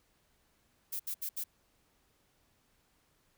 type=noise bursts; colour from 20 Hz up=violet; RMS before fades=-37 dBFS; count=4; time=0.92-1.44 s; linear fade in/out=10 ms; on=76 ms; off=72 ms; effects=pink hiss -72 dBFS RMS until 3.37 s